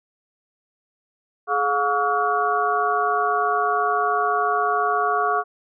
sine tone cluster, 422.8 / 714 / 1132 / 1303 / 1426 Hz, G#4 / F5 / C#6 / E6 / F6, +31 / +38 / +36 / -20 / +36 cents, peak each -26 / -23 / -22 / -29 / -27 dBFS, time 1.47-5.44 s, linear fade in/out 50 ms, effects none

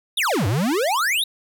square exponential two-way sweep, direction down then up, 3937 to 91.8 to 3937 Hz, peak -19 dBFS, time 0.17-1.24 s, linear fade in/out 5 ms, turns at 0.47 s, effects none

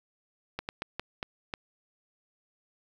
slowing click train, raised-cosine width 0.3 ms, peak -17 dBFS, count 6, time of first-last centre 0.59-1.538 s, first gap 99 ms, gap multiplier 1.33, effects 8-bit

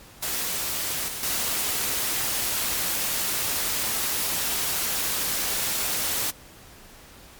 white noise with level steps, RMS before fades -28 / -33 / -26 dBFS, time 0.22-6.31 s, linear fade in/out 10 ms, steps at 1.08 / 1.23 s, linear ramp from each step 2 ms, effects pink hiss -48 dBFS RMS until 7.39 s + MP3 96 kbps

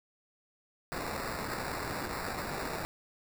blue noise with sample-and-hold, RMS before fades -37 dBFS, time 0.92-2.85 s, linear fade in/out 0 ms, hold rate 3150 Hz, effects none

